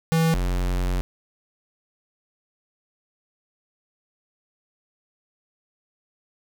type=tone pair in turn; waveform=square; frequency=163.1 / 45.2 Hz; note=E3 / F#1; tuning=-18 / -40 cents; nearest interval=octave + minor seventh; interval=2222 cents; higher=first; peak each=-18 / -22 dBFS; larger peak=first; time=0.12-0.34 / 0.34-1.01 s; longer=second; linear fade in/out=0 ms; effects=none